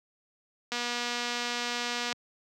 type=click train; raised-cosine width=0.2 ms; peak=-15 dBFS; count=340; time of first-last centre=0.72-2.127 s; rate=241 Hz; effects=high-pass 150 Hz 12 dB/octave